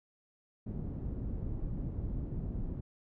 pink low-pass noise, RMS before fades -37 dBFS, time 0.66-2.81 s, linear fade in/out 10 ms, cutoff 230 Hz, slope 12 dB/octave, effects none

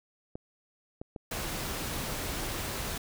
clicks, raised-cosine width 2 ms, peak -25 dBFS, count 3, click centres 0.355 / 1.015 / 1.162 s
pink noise, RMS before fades -35 dBFS, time 1.31-2.98 s, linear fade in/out 5 ms
effects none

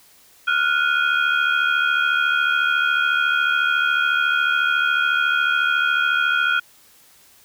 sine tone cluster, 1399 / 1473 / 2476 / 3257 Hz, F6 / F#6 / D#7 / G#7, +3 / -8 / -9 / -34 cents, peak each -19 / -20 / -26 / -27 dBFS, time 0.47-6.6 s, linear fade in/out 10 ms, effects tanh soft clip ceiling -6 dBFS + white hiss -52 dBFS RMS until 7.44 s

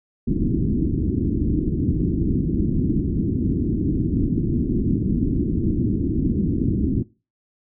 white low-pass noise, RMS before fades -21 dBFS, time 0.27-7.03 s, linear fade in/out 5 ms, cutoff 330 Hz, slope 48 dB/octave, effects noise-tail reverb RT60 0.3 s tail -19 dB re dry

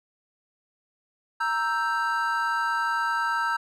triangle chord, E diminished, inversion second, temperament equal, 932.3 / 1318.5 / 1568 Hz, Bb5 / E6 / G6, 0 / 0 / 0 cents, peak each -26 dBFS, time 1.4-3.57 s, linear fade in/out 10 ms, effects none

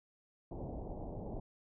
pink low-pass noise, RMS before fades -43 dBFS, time 0.51-1.4 s, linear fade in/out 5 ms, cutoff 810 Hz, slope 48 dB/octave, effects none

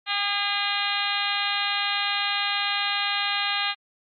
harmonic tone with a mistuned harmonic, 406.4 Hz, G#4, 38 cents flat, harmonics 2 / 3 / 4 / 5 / 6 / 7 / 8 / 9 / 10, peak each -32 / -32 / -32 / -32 / -32 / -32 / -32 / -32 / -32 dBFS, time 0.06-3.75 s, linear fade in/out 50 ms, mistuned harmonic 2, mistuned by -15 cents, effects Opus 48 kbps

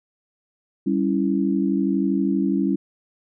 sine chord, C# diminished, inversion second, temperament equal, 196 / 277.2 / 329.6 Hz, G3 / C#4 / E4, 0 / 0 / 0 cents, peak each -22 / -22 / -24 dBFS, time 0.86-2.76 s, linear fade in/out 10 ms, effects none

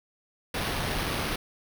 pink noise with sample-and-hold, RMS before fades -30 dBFS, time 0.54-1.36 s, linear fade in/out 5 ms, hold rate 7350 Hz, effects none

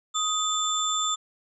sine tone cluster, 1251 / 3508 / 7300 Hz, D#6 / A7 / A#8, +9 / -6 / -37 cents, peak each -28 dBFS, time 0.14-1.16 s, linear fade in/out 20 ms, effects none

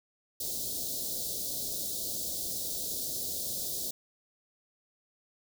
white band-stop noise, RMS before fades -35 dBFS, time 0.4-3.91 s, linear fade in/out 5 ms, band 660 to 3700 Hz, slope 48 dB/octave, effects none

